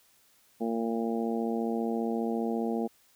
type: harmonic tone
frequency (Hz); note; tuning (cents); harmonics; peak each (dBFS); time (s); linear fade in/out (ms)
114.8; A#2; -26; 2 / 3 / 4 / 5 / 6 / 7; -30 / -35 / -34 / -43 / -39 / -40; 0.6-2.88; 20
effects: white hiss -64 dBFS RMS until 3.15 s